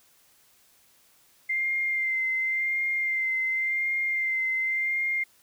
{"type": "tone with vibrato", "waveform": "sine", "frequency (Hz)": 2093, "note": "C7", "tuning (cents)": 0, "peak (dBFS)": -24, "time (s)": [1.49, 5.24], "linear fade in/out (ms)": 10, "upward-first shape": "sine", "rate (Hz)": 0.91, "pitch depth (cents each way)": 23, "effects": ["white hiss -61 dBFS RMS until 5.42 s"]}